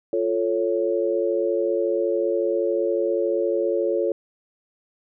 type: chord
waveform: sine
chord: F augmented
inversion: none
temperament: equal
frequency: 349.2 / 440 / 554.4 Hz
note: F4 / A4 / C#5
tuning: 0 / 0 / 0 cents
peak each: -24 dBFS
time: 0.13-4.12 s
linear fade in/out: 2 ms
effects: none